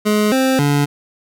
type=tone with pitch steps; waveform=25% pulse; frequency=210.9 / 262.8 / 144 Hz; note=G#3 / C4 / D3; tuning=+27 / +8 / -34 cents; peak=-9 dBFS; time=0.05-0.86 s; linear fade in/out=20 ms; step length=270 ms; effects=none